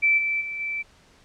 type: tone with level steps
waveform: sine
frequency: 2327 Hz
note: D7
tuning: 17 cents flat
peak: -16 / -22 / -29 / -26 dBFS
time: 0.02-0.83 s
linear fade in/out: 20 ms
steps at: 0.17 / 0.4 / 0.59 s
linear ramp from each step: 20 ms
effects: pink hiss -56 dBFS RMS until 1.24 s + low-pass 7000 Hz 12 dB/octave